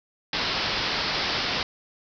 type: low-pass noise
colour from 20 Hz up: white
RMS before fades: -27 dBFS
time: 0.33-1.63 s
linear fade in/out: 2 ms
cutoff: 5300 Hz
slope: 96 dB/octave
effects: none